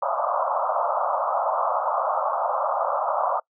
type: band-pass noise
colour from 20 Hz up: pink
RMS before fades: -24 dBFS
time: 0.02-3.4 s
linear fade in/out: 5 ms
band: 550 to 1300 Hz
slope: 96 dB/octave
effects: noise-tail reverb RT60 0.1 s tail -24 dB re dry

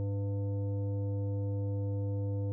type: tone with frequency modulation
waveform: sine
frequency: 102.3 Hz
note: G#2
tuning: 26 cents flat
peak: -30 dBFS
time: 0-2.52 s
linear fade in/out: 0 ms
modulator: 397 Hz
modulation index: 0.52
effects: none

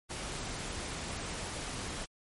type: noise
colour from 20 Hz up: pink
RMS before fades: -39 dBFS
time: 0.09-2.06 s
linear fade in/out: 20 ms
effects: MP3 48 kbps

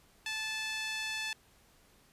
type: tone with band-pass filter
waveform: 5% pulse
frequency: 873 Hz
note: A5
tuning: 14 cents flat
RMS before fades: -37 dBFS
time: 0.26-1.33 s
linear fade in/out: 2 ms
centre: 2300 Hz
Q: 1.3
effects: pink hiss -64 dBFS RMS until 2.12 s + resampled to 32000 Hz

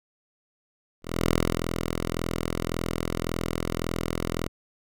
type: tone with ADSR envelope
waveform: 5% pulse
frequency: 41.81 Hz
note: E1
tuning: 25 cents sharp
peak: -9 dBFS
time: 1.02-4.48 s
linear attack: 280 ms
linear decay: 330 ms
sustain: -7 dB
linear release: 4 ms
effects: none

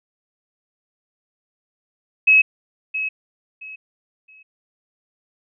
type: tone with echo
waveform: sine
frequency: 2568 Hz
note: E7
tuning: 46 cents flat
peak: -9 dBFS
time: 2.27-2.42 s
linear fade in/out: 10 ms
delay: 670 ms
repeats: 3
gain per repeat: -12 dB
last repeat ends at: 4.43 s
effects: none

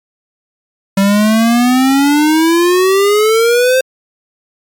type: exponential sweep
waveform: square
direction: up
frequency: 193.6 to 526 Hz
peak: -8 dBFS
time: 0.97-3.81 s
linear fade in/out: 5 ms
effects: MP3 96 kbps

